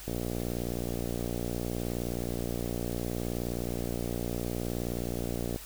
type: click train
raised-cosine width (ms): 2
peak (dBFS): -20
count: 326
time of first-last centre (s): 0.08-5.561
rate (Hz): 59.3
effects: added 50 Hz sine -48 dBFS peak until 5.65 s + white hiss -46 dBFS RMS until 5.65 s